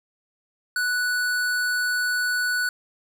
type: tone with hard clipping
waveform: sine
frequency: 1480 Hz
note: F#6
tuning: in tune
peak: -23 dBFS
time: 0.76-2.69 s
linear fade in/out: 2 ms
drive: 17 dB
effects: none